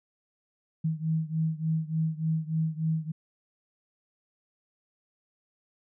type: beating tone pair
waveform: sine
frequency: 158.4 / 161.8 Hz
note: D#3 / E3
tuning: +31 / -32 cents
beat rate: 3.4 Hz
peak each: -28 / -30 dBFS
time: 0.84-3.12 s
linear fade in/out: 10 ms
effects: none